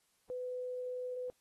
sine tone, 501 Hz, B4, 25 cents sharp, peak -37 dBFS, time 0.3-1.3 s, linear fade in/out 0 ms, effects white hiss -75 dBFS RMS until 1.4 s + AAC 32 kbps

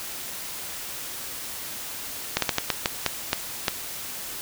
slowing click train, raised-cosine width 0.2 ms, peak -3 dBFS, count 9, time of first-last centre 2.37-3.682 s, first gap 53 ms, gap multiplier 1.31, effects white hiss -35 dBFS RMS until 4.41 s

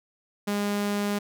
sawtooth tone, 204.4 Hz, G#3, 27 cents flat, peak -21 dBFS, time 0.47-1.19 s, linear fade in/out 10 ms, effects none

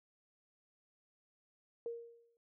sine tone with exponential decay, 467.2 Hz, A#4, 4 cents sharp, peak -36 dBFS, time 1.86-2.37 s, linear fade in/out 1 ms, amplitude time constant 110 ms, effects none

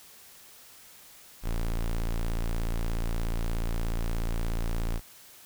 square tone, 28.4 Hz, A#0, 44 cents flat, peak -27 dBFS, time 1.42-5.01 s, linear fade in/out 50 ms, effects white hiss -52 dBFS RMS until 5.45 s

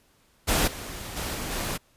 pink noise with level steps, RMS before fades -23 / -37 / -31 / -33 / -30 dBFS, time 0.47-1.78 s, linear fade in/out 20 ms, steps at 0.67 / 1.16 / 1.34 / 1.51 s, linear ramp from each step 10 ms, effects pink hiss -63 dBFS RMS until 1.96 s + resampled to 32000 Hz

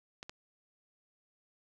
clicks, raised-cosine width 0.2 ms, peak -26 dBFS, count 2, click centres 0.229 / 0.295 s, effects 11-bit

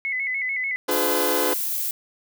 sine tone with vibrato, 2100 Hz, C7, 6 cents sharp, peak -23 dBFS, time 0.05-0.76 s, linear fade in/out 0 ms, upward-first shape square, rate 6.8 Hz, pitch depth 71 cents each way
sawtooth chord, D diminished seventh, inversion none, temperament just, 293.7 / 352.4 / 422.9 / 507.5 Hz, D4 / F4 / Ab4 / Cb5, 0 / +16 / +31 / +47 cents, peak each -25 / -24 / -23 / -21 dBFS, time 0.88-1.54 s, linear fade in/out 10 ms
violet noise, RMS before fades -26 dBFS, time 0.91-1.91 s, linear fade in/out 2 ms
effects none

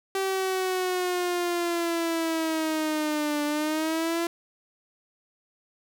sawtooth linear two-way sweep, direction down then up, 387.3 to 293.7 to 341.1 Hz, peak -21 dBFS, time 0.15-4.27 s, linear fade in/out 2 ms, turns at 3.44 s, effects none

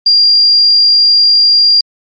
sine tone, 4783 Hz, D8, 31 cents sharp, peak -4 dBFS, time 0.06-1.81 s, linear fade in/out 5 ms, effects MP3 32 kbps

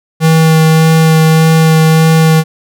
square tone with vibrato, 160 Hz, D#3, 49 cents sharp, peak -5 dBFS, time 0.2-2.44 s, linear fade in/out 50 ms, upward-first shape sine, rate 1.7 Hz, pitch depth 10 cents each way, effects none

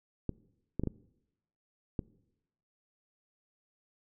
clicks, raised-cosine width 3 ms, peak -19 dBFS, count 5, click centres 0.293 / 0.796 / 0.836 / 0.873 / 1.992 s, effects noise-tail reverb RT60 0.9 s tail -22 dB re dry

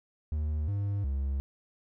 triangle tone with pitch steps, 76.1 / 100.7 / 68.4 Hz, D#2 / G2 / C#2, -38 / +47 / -23 cents, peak -26 dBFS, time 0.32-1.4 s, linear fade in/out 0 ms, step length 360 ms, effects none

